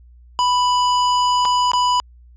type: tone with dropouts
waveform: square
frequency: 990 Hz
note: B5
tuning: 4 cents sharp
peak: -15 dBFS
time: 0.39-2 s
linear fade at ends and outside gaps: 0 ms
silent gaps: 1.451-1.454 / 1.717-1.734 s
effects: added 60 Hz sine -43 dBFS peak until 2.36 s + resampled to 16000 Hz